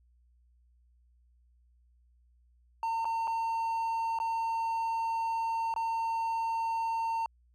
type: tone with dropouts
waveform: triangle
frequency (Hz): 909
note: A#5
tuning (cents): -44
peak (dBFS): -27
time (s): 2.83-7.26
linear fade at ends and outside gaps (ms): 1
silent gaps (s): 3.046-3.053 / 3.273-3.277 / 4.188-4.2 / 5.74-5.762
effects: added 60 Hz sine -62 dBFS peak until 7.54 s